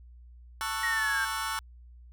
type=chord; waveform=sawtooth; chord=F# minor seventh; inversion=first; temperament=just; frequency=888 / 1110 / 1332 / 1480 Hz; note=A5 / C#6 / E6 / F#6; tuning=+16 / +2 / +18 / 0 cents; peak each=-32 / -32 / -32 / -33 dBFS; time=0.61-1.59 s; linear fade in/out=0 ms
type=exponential sweep; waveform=sine; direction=down; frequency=1900 to 1568 Hz; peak=-27 dBFS; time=0.83-1.25 s; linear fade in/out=5 ms
effects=added 60 Hz sine -48 dBFS peak until 2.12 s